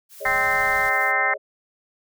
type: noise with tremolo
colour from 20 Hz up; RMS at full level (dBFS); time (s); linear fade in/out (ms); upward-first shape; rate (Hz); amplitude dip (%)
blue; -42; 0.09-1.13; 50; sine; 12; 25
type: chord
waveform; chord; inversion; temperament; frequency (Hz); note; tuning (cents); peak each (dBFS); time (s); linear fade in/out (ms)
sine; Ab suspended fourth; none; just; 415.3 / 553.7 / 623; Ab4 / Db5 / Eb5; 0 / -2 / +2; -37 / -32 / -33; 0.2-1.38; 20
type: harmonic tone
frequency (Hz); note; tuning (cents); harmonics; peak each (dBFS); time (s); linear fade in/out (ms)
260; C4; -11; 3 / 4 / 5 / 6 / 7 / 8; -26 / -29 / -27 / -28 / -23 / -23; 0.25-1.34; 5
type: band-stop noise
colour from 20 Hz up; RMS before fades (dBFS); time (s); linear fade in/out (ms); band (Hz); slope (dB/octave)
pink; -40; 0.25-0.9; 10; 240 to 3100; 48
effects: none